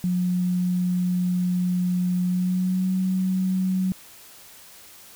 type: tone with pitch glide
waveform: sine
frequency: 180 to 186.78 Hz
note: F#3 to F#3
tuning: -47 to +17 cents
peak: -20 dBFS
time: 0.04-3.92 s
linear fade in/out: 0 ms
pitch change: +64 cents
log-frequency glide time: 2.25-2.91 s
effects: white hiss -47 dBFS RMS until 5.15 s